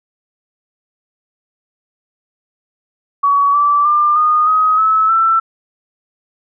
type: tone with pitch steps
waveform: sine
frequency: 1130 / 1161.8 / 1194.4 / 1228 / 1262.5 / 1298 / 1334.5 Hz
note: C#6 / D6 / D6 / D#6 / D#6 / E6 / E6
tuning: +33 / -19 / +29 / -23 / +25 / -27 / +21 cents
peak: -9 dBFS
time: 3.23-5.4 s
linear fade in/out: 10 ms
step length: 310 ms
effects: none